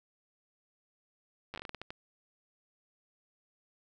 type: slowing click train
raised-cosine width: 0.3 ms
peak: -25 dBFS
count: 11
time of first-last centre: 1.54-1.905 s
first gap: 9 ms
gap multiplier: 1.29
effects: none